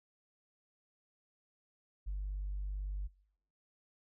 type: tone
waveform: sine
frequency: 49 Hz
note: G1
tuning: in tune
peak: -34 dBFS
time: 2.06-3.08 s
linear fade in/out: 20 ms
effects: noise-tail reverb RT60 0.8 s tail -26 dB re dry + tanh soft clip ceiling -32 dBFS

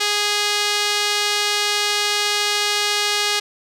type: tone with band-pass filter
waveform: sawtooth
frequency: 413.9 Hz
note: G#4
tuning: 6 cents flat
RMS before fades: -20 dBFS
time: 0-3.4 s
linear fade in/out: 10 ms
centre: 4200 Hz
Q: 1.1
effects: none

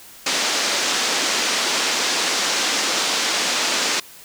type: band-pass noise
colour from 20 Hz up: white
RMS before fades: -21 dBFS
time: 0.26-4 s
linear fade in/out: 5 ms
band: 220 to 6600 Hz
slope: 24 dB/octave
effects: white hiss -43 dBFS RMS until 4.24 s

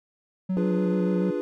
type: tone with vibrato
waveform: triangle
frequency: 183.7 Hz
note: F#3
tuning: 12 cents flat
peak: -21 dBFS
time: 0.49-1.31 s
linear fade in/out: 10 ms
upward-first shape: square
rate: 6.9 Hz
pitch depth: 26 cents each way
type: chord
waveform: triangle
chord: D diminished seventh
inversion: none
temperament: equal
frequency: 293.7 / 349.2 / 415.3 / 493.9 Hz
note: D4 / F4 / Ab4 / Cb5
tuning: 0 / 0 / 0 / 0 cents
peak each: -29 dBFS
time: 0.57-1.41 s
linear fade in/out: 0 ms
effects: none

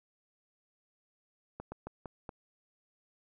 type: slowing click train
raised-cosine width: 1 ms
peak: -27 dBFS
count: 5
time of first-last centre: 1.6-2.292 s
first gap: 120 ms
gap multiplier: 1.25
effects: none

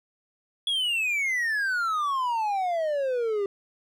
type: exponential sweep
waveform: triangle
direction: down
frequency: 3394 to 391.1 Hz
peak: -22 dBFS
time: 0.67-3.46 s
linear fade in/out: 2 ms
effects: none

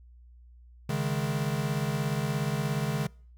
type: chord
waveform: square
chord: C# suspended second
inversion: none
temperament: equal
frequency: 138.59 / 155.56 / 207.7 Hz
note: C#3 / D#3 / G#3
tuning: 0 / 0 / 0 cents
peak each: -31 / -32 / -35 dBFS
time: 0.89-3.07 s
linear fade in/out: 5 ms
effects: noise-tail reverb RT60 0.5 s tail -25 dB re dry + added 60 Hz sine -50 dBFS peak until 3.37 s

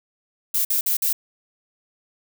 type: noise bursts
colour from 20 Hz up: violet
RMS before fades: -21 dBFS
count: 4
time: 0.54-1.13 s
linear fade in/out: 5 ms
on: 110 ms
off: 50 ms
effects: none

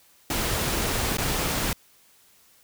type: noise with dropouts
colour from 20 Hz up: pink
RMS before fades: -26 dBFS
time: 0.3-1.73 s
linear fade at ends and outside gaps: 2 ms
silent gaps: 1.171-1.183 s
effects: white hiss -58 dBFS RMS until 2.63 s

